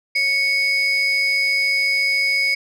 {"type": "tone pair together", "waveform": "sine", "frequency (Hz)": [2217, 4977], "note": ["C#7", "D#8"], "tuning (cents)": [0, 0], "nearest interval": "octave + major second", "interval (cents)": 1400, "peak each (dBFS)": [-15, -20], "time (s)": [0.15, 2.55], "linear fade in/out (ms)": 10, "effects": ["tanh soft clip ceiling -13 dBFS"]}